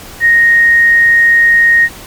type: tone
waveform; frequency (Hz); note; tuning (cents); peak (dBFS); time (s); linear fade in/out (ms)
sine; 1865; A#6; 0; -4; 0.2-1.89; 50
effects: pink hiss -31 dBFS RMS until 2.06 s + MP3 96 kbps